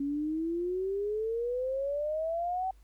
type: exponential sweep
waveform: sine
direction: up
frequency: 277.2 to 767 Hz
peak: -29 dBFS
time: 0-2.71 s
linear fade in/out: 5 ms
effects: added 50 Hz sine -54 dBFS peak until 2.83 s + pink hiss -70 dBFS RMS until 2.83 s